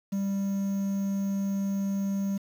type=tone with quantisation; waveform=triangle; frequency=197 Hz; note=G3; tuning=9 cents sharp; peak=-24 dBFS; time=0.12-2.38 s; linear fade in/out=10 ms; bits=8; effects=none